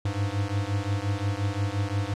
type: beating tone pair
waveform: square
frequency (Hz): 98 / 103.7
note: G2 / G#2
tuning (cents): 0 / -2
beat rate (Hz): 5.7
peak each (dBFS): -29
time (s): 0.05-2.14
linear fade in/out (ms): 5
effects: low-pass 7000 Hz 12 dB/octave

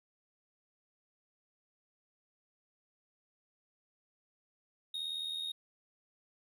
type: tone with amplitude modulation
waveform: triangle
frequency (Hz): 3729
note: A#7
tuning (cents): 0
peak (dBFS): -32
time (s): 4.94-5.52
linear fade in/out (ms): 5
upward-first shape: sine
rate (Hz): 79.3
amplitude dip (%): 60
effects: none

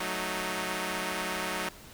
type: chord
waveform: 5% pulse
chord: D# diminished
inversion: first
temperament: equal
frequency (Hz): 185 / 220 / 311.1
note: F#3 / A3 / D#4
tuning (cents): 0 / 0 / 0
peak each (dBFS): -23 / -26 / -24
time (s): 0-1.69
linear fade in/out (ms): 5
effects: pink hiss -50 dBFS RMS until 1.93 s

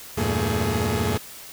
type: tone cluster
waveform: sawtooth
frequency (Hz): 82.5 / 97.9 / 118.2 / 224 / 420.2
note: E2 / G2 / A#2 / A3 / G#4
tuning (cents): +2 / -2 / +24 / +31 / +20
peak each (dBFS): -24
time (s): 0.17-1.18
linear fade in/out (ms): 10
effects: white hiss -41 dBFS RMS until 1.52 s

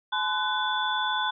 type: tone cluster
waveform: sine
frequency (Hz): 855 / 1022 / 1494 / 3463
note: A5 / C6 / F#6 / A7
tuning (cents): -50 / -41 / +16 / -28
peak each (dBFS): -30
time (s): 0.12-1.31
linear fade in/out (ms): 10
effects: none

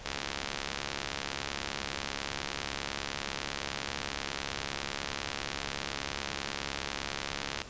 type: click train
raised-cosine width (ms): 0.2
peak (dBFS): -15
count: 530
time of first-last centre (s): 0.06-7.617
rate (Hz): 70
effects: pink hiss -47 dBFS RMS until 7.69 s + resampled to 16000 Hz

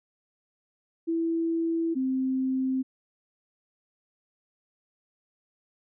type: tone pair in turn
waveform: sine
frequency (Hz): 330.4 / 261.7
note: E4 / C4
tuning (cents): +4 / 0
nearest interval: major third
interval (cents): 404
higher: first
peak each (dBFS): -24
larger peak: neither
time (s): 1.07-1.95 / 1.95-2.83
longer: neither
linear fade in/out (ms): 20
effects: none

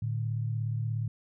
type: tone pair together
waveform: sine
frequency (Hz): 112.11 / 149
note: A2 / D3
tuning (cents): +33 / +25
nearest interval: perfect fourth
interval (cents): 492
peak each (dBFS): -29 / -36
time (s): 0.02-1.08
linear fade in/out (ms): 5
effects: none

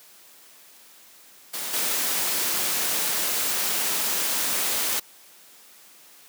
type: noise with level steps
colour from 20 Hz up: white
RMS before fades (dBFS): -31 / -25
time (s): 1.53-5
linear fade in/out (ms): 10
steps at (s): 1.73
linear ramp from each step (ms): 10
effects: white hiss -51 dBFS RMS until 6.28 s + high-pass 200 Hz 12 dB/octave

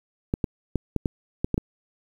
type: clicks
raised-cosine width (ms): 3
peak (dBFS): -10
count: 8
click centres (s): 0.339 / 0.442 / 0.757 / 0.963 / 1.058 / 1.445 / 1.543 / 1.579
effects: 8-bit

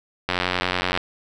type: click train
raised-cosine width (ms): 0.3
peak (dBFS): -5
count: 63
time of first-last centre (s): 0.29-0.975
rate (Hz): 90.5
effects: none

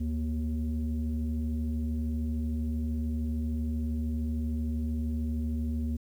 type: tone pair together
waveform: sine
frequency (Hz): 74.2 / 235.6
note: D2 / A#3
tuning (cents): +18 / +19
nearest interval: octave + minor sixth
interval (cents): 2001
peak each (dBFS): -28 / -31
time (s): 0-5.97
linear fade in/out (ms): 10
effects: tanh soft clip ceiling -24 dBFS + 10-bit

